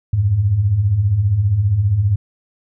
sine beating tone pair, 88.6 / 103.6 Hz, F2 / G#2, +25 / -4 cents, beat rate 15 Hz, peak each -21 / -13 dBFS, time 0.13-2.16 s, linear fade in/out 5 ms, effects none

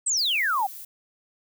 sine exponential sweep, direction down, 8450 to 740 Hz, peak -21 dBFS, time 0.06-0.67 s, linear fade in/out 10 ms
violet noise, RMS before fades -40 dBFS, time 0.17-0.85 s, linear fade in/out 5 ms
effects none

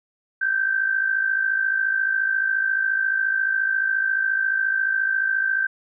sine tone with amplitude modulation, 1560 Hz, G6, 9 cents flat, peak -16 dBFS, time 0.41-5.67 s, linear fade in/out 10 ms, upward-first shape sine, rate 54.3 Hz, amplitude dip 65%, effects none

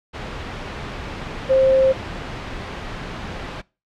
sine tone in noise, 529 Hz, C5, 19 cents sharp, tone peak -12 dBFS, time 1.49-1.93 s, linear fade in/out 20 ms, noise pink, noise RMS -30 dBFS, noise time 0.13-3.62 s, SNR +15 dB, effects noise-tail reverb RT60 0.3 s tail -23 dB re dry + low-pass 3000 Hz 12 dB/octave

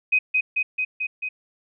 sine tone with echo, 2513 Hz, D#7, 17 cents sharp, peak -15 dBFS, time 0.12-0.19 s, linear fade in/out 10 ms, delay 220 ms, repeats 5, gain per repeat -2 dB, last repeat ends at 1.29 s, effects none

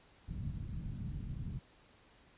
white low-pass noise, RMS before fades -41 dBFS, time 0.28-1.59 s, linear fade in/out 5 ms, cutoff 170 Hz, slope 24 dB/octave, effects pink hiss -64 dBFS RMS until 2.37 s + resampled to 8000 Hz

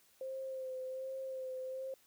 sine tone with vibrato, 523 Hz, C5, 1 cent flat, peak -39 dBFS, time 0.21-1.94 s, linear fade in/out 2 ms, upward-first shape sine, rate 1.3 Hz, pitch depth 25 cents each way, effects white hiss -68 dBFS RMS until 2.06 s

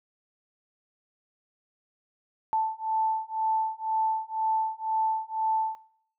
sine beating tone pair, 880 / 882 Hz, A5 / A5, 0 / +4 cents, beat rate 2 Hz, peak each -28 dBFS, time 2.53-5.75 s, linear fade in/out 0 ms, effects noise-tail reverb RT60 0.6 s tail -20 dB re dry

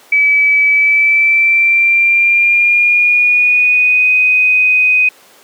sine tone with pitch glide, 2293 to 2501 Hz, D7 to D#7, -42 to +8 cents, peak -7 dBFS, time 0.12-5.09 s, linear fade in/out 5 ms, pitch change +150 cents, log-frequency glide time 0.71-4.11 s, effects pink hiss -43 dBFS RMS until 5.43 s + high-pass 400 Hz 12 dB/octave

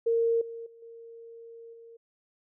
sine tone with level steps, 460.9 Hz, A#4, 20 cents flat, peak -22 / -37 / -50 / -44 / -47 dBFS, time 0.06-1.97 s, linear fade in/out 10 ms, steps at 0.41 / 0.66 / 0.82 / 1.73 s, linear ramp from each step 5 ms, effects none

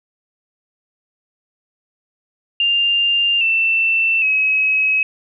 sine tone with pitch steps, 2797 / 2674 / 2556 Hz, F7 / E7 / D#7, +2 / +24 / +46 cents, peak -13 dBFS, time 2.6-5.03 s, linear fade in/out 2 ms, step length 810 ms, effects none

